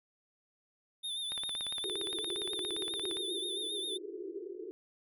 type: tone with vibrato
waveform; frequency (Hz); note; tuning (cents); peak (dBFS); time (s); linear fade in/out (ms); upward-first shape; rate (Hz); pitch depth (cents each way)
square; 3590; A7; +34; -36; 1.03-3.98; 20; sine; 7.5; 58
type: click train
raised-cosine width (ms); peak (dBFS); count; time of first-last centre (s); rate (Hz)
0.3; -27; 33; 1.32-3.17; 17.3
type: band-pass noise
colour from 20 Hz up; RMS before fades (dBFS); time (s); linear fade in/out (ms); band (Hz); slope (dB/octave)
white; -43; 1.84-4.71; 0; 330 to 430; 96
effects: none